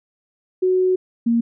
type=tone pair in turn; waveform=sine; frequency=370 / 233 Hz; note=F#4 / A#3; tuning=0 / -1 cents; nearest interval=minor sixth; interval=801 cents; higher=first; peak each=-14 dBFS; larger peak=neither; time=0.62-0.96 / 1.26-1.41 s; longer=first; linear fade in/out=10 ms; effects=none